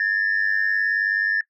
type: tone pair together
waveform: sine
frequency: 1700 / 1799.1 Hz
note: G#6 / A6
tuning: +40 / +38 cents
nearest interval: minor second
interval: 98 cents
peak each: -20 dBFS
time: 0-1.41 s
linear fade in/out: 2 ms
effects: noise-tail reverb RT60 0.1 s tail -22 dB re dry + tanh soft clip ceiling -14 dBFS